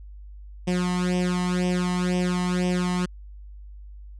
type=tone with flanger; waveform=sawtooth; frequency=180 Hz; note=F#3; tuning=47 cents flat; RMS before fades=-24 dBFS; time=0.67-3.06 s; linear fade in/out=10 ms; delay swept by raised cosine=0.35 to 1.01 ms; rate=2 Hz; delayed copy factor=+0.85; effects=added 50 Hz sine -39 dBFS peak until 4.19 s + resampled to 22050 Hz